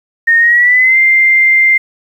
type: tone with pitch glide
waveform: sine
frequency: 1844 to 2094 Hz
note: A#6 to C7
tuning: -19 to +1 cents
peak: -5 dBFS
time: 0.27-1.78 s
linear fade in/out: 10 ms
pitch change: +220 cents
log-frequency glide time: 0.38-0.98 s
effects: 7-bit